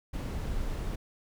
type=noise; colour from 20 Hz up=brown; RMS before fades=-33 dBFS; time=0.13-0.96 s; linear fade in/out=10 ms; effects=none